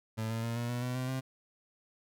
30% pulse tone with pitch steps, 110.7 / 113.42 / 116.2 / 119.06 / 121.98 / 124.98 / 128.05 / 131.19 Hz, A2 / A#2 / A#2 / A#2 / B2 / B2 / C3 / C3, +11 / -47 / -5 / +37 / -21 / +21 / -37 / +5 cents, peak -30 dBFS, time 0.17-1.21 s, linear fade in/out 20 ms, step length 130 ms, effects none

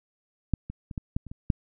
clicks, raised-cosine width 5 ms, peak -11 / -23 / -24 / -19 / -14 / -29 / -26 / -9 dBFS, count 8, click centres 0.537 / 0.7 / 0.912 / 0.978 / 1.165 / 1.267 / 1.315 / 1.502 s, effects none

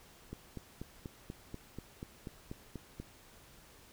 click train, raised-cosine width 3 ms, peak -29 dBFS, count 12, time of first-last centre 0.33-3 s, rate 4.12 Hz, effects pink hiss -59 dBFS RMS until 3.92 s

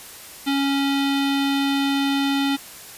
square tone with low-pass filter, 277.2 Hz, C#4, in tune, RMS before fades -21 dBFS, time 0.46-2.57 s, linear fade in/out 20 ms, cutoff 3600 Hz, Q 3.2, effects white hiss -40 dBFS RMS until 2.97 s + resampled to 32000 Hz

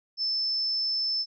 sine tone, 5274 Hz, E8, in tune, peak -25 dBFS, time 0.17-1.26 s, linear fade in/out 50 ms, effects none

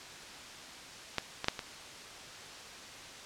clicks, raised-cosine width 0.2 ms, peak -12 / -16 / -8 / -19 dBFS, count 4, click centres 1.183 / 1.444 / 1.484 / 1.592 s, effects white hiss -47 dBFS RMS until 3.25 s + low-pass 6000 Hz 12 dB/octave

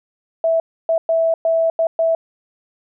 sine tone bursts at uneven times, 656 Hz, E5, 9 cents flat, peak -13 dBFS, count 6, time 0.44-0.6 / 0.89-0.98 / 1.09-1.34 / 1.45-1.7 / 1.79-1.87 / 1.99-2.15 s, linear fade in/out 2 ms, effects none

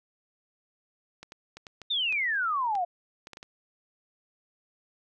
clicks, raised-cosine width 0.2 ms, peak -26 dBFS, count 11, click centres 1.23 / 1.321 / 1.57 / 1.668 / 1.817 / 2.125 / 2.753 / 3.271 / 3.333 / 3.371 / 3.429 s
sine exponential sweep, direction down, 3729 to 681 Hz, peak -25 dBFS, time 1.9-2.85 s, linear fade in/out 10 ms
effects none

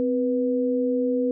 sine tone pair together, 257.6 / 490.8 Hz, C4 / B4, -27 / -11 cents, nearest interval major seventh, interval 1116 cents, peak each -23 dBFS, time 0-1.31 s, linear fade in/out 0 ms, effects none

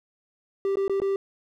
triangle tone with dropouts, 392 Hz, G4, in tune, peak -20 dBFS, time 0.65-1.16 s, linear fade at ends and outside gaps 1 ms, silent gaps 0.756-0.77 / 0.88-0.896 / 1.001-1.018 s, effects none

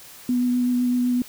sine tone with vibrato, 246.9 Hz, B3, in tune, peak -18 dBFS, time 0.29-1.22 s, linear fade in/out 2 ms, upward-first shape triangle, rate 7.9 Hz, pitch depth 15 cents each way, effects white hiss -44 dBFS RMS until 1.28 s

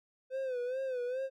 triangle tone with vibrato, 510 Hz, C5, 44 cents flat, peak -31 dBFS, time 0.3-1.3 s, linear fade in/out 50 ms, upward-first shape sine, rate 2.4 Hz, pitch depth 86 cents each way, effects none

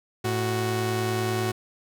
sawtooth tone pair together, 110 / 370 Hz, A2 / F#4, 0 / 0 cents, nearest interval octave + major sixth, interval 2100 cents, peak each -23 dBFS, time 0.24-1.52 s, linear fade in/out 10 ms, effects none

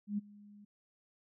sine tone with ADSR envelope, 205.8 Hz, G#3, 16 cents flat, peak -30 dBFS, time 0.07-0.65 s, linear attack 110 ms, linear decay 19 ms, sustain -23 dB, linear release 8 ms, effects none

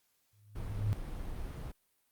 sine tone with exponential growth, 103.83 Hz, G#2, in tune, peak -26 dBFS, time 0.33-0.93 s, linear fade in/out 0 ms, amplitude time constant 130 ms
brown noise, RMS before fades -40 dBFS, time 0.55-1.72 s, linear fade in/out 10 ms
effects white hiss -75 dBFS RMS until 2.11 s + Opus 48 kbps

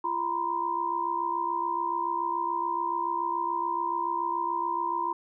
sine tone cluster, 344.4 / 951 / 1018 Hz, F4 / A#5 / C6, -24 / +34 / -48 cents, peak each -37 / -29 / -30 dBFS, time 0.04-5.13 s, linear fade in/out 5 ms, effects none

